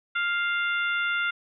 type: harmonic tone with a mistuned harmonic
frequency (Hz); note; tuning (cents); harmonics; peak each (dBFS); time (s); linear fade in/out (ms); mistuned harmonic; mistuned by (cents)
700; F5; +4; 2 / 3 / 4 / 5; -25 / -31 / -34 / -36; 0.15-1.31; 10; 4; -17
effects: none